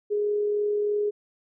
sine tone with amplitude modulation, 415.3 Hz, G#4, in tune, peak -21 dBFS, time 0.1-1.11 s, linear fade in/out 20 ms, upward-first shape sine, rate 43.1 Hz, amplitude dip 25%, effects none

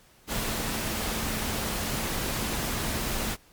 sine tone in noise, 220 Hz, A3, in tune, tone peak -39 dBFS, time 0.27-3.37 s, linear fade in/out 50 ms, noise pink, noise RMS -30 dBFS, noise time 0.27-3.37 s, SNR -12 dB, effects pink hiss -58 dBFS RMS until 3.52 s + MP3 96 kbps

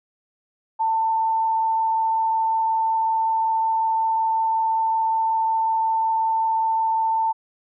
sine tone with frequency modulation, 893 Hz, A5, 25 cents sharp, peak -18 dBFS, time 0.79-7.33 s, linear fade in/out 20 ms, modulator 25.4 Hz, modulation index 0.27, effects none

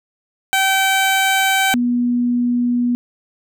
15% pulse / sine tone pair in turn, 771 / 242.8 Hz, G5 / B3, -29 / -29 cents, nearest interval octave + minor sixth, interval 2000 cents, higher first, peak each -7 / -14 dBFS, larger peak first, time 0.53-1.74 / 1.74-2.95 s, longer neither, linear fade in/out 0 ms, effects none

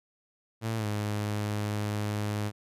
sawtooth tone with pitch glide, 112.1 to 104.59 Hz, A2 to G#2, +33 to +13 cents, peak -25 dBFS, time 0.61-2.52 s, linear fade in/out 50 ms, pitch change -120 cents, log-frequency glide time 0.77-0.86 s, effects resampled to 32000 Hz

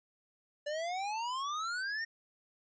square exponential sweep, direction up, 578 to 1864.7 Hz, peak -35 dBFS, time 0.66-2.05 s, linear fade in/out 10 ms, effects resampled to 16000 Hz

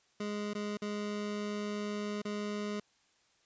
25% pulse tone with dropouts, 207.7 Hz, G#3, in tune, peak -31 dBFS, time 0.2-2.8 s, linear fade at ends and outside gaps 5 ms, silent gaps 0.535-0.55 / 0.772-0.819 / 2.219-2.251 s, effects white hiss -70 dBFS RMS until 3.45 s + resampled to 16000 Hz

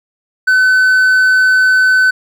triangle tone, 1514 Hz, F#6, 39 cents sharp, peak -5 dBFS, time 0.47-2.11 s, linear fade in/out 10 ms, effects none

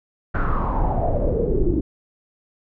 brown noise with low-pass filter sweep, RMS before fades -20 dBFS, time 0.34-1.81 s, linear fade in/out 10 ms, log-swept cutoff 1500 to 300 Hz, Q 6.9, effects none

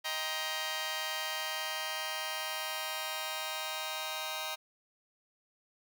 10% pulse chord, C minor seventh, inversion first, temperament just, 627.9 / 784.9 / 941.9 / 1046.5 Hz, Eb5 / G5 / Bb5 / C6, +16 / +2 / +18 / 0 cents, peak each -31 / -33 / -31 / -35 dBFS, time 0.04-4.56 s, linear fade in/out 20 ms, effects none

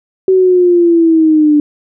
sine linear sweep, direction down, 380 to 293.7 Hz, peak -5 dBFS, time 0.28-1.6 s, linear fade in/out 2 ms, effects none

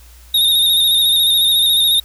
square tone with vibrato, 3700 Hz, A#7, 14 cents flat, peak -11 dBFS, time 0.34-2 s, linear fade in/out 5 ms, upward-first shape square, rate 14 Hz, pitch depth 35 cents each way, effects added 60 Hz sine -40 dBFS peak until 2.04 s + white hiss -47 dBFS RMS until 2.04 s

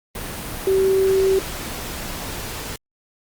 sine tone in noise, 383.7 Hz, G4, 37 cents flat, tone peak -14 dBFS, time 0.67-1.39 s, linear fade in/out 2 ms, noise pink, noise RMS -30 dBFS, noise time 0.15-2.76 s, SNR +13 dB, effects Opus 32 kbps

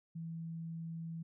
sine tone, 164.6 Hz, E3, 2 cents flat, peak -40 dBFS, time 0.15-1.23 s, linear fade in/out 10 ms, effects none

